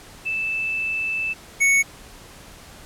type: tone pair in turn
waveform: sine / square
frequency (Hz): 2637 / 2217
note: E7 / C#7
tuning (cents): 0 / 0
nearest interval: minor third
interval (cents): 300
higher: first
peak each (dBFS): -22 / -15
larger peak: second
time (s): 0.25-1.34 / 1.6-1.83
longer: first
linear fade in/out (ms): 20
effects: pink hiss -44 dBFS RMS until 2.85 s + low-pass 12000 Hz 12 dB/octave